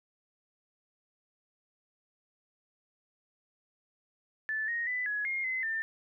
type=tone with pitch steps; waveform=sine; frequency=1749 / 1869 / 1995 / 1682 / 2133 / 2046 / 1793 Hz; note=A6 / A#6 / B6 / G#6 / C7 / C7 / A6; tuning=-11 / +4 / +17 / +22 / +33 / -39 / +32 cents; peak=-30 dBFS; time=4.49-5.82 s; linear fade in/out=0 ms; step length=190 ms; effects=none